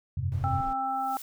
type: chord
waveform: sine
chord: F suspended second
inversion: none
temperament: equal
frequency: 87.31 / 98 / 130.81 Hz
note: F2 / G2 / C3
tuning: 0 / 0 / 0 cents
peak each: -31 dBFS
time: 0.17-0.61 s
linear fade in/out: 5 ms
type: noise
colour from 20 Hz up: brown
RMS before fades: -41 dBFS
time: 0.32-0.73 s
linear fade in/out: 0 ms
type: harmonic tone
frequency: 264.9 Hz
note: C4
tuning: 22 cents sharp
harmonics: 1 / 3 / 5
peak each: -40 / -28 / -33 dBFS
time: 0.44-1.17 s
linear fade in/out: 0 ms
type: noise with exponential growth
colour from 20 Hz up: blue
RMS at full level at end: -40 dBFS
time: 0.77-1.22 s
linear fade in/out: 2 ms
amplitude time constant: 97 ms
effects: none